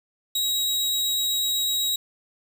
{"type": "tone", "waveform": "sawtooth", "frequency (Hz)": 3827, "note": "A#7", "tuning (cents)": 45, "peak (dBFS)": -19, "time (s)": [0.35, 1.96], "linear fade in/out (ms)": 5, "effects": ["8-bit"]}